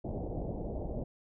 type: low-pass noise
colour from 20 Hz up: pink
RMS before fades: -37 dBFS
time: 0.04-1.04 s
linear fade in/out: 10 ms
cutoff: 740 Hz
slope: 48 dB/octave
effects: none